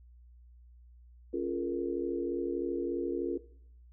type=chord; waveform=sine; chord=Bb minor seventh; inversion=first; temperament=equal with one note detuned; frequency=277.2 / 349.2 / 422.8 / 466.2 Hz; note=Db4 / F4 / Ab4 / Bb4; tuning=0 / 0 / +31 / 0 cents; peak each=-37 / -33 / -38 / -37 dBFS; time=1.33-3.38 s; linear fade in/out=10 ms; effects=noise-tail reverb RT60 0.6 s tail -17 dB re dry + added 60 Hz sine -53 dBFS peak until 3.92 s